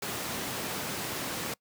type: high-pass noise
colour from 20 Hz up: pink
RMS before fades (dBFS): -35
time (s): 0.02-1.54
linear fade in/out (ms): 5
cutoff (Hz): 150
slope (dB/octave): 12
effects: noise-tail reverb RT60 0.1 s tail -24 dB re dry